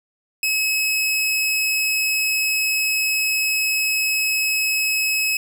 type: tone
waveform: sawtooth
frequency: 2569 Hz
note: E7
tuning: 45 cents flat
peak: -15 dBFS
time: 0.43-5.37 s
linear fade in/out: 2 ms
effects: none